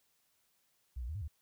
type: tone with pitch steps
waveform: sine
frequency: 63 / 58.7 / 78 / 102.8 / 75.8 Hz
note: B1 / A#1 / D#2 / G#2 / D#2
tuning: +35 / +13 / +5 / -17 / -45 cents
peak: -37 dBFS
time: 0.96-1.28 s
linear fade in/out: 10 ms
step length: 64 ms
effects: white hiss -75 dBFS RMS until 1.41 s